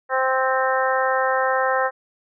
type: harmonic tone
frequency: 261.6 Hz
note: C4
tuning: in tune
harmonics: 2 / 3 / 4 / 5 / 6 / 7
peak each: -22 / -24 / -25 / -26 / -27 / -27 dBFS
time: 0.09-1.91 s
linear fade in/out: 50 ms
effects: none